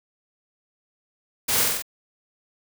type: noise with echo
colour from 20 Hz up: white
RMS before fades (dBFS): -23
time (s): 1.48-1.64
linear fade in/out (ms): 10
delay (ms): 46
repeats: 4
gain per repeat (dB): -2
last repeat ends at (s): 1.824
effects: none